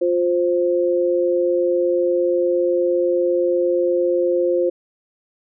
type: tone pair together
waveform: sine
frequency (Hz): 352.8 / 524.5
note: F4 / C5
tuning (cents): +18 / +4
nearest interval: perfect fifth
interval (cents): 686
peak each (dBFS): -18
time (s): 0.01-4.7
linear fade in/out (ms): 10
effects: none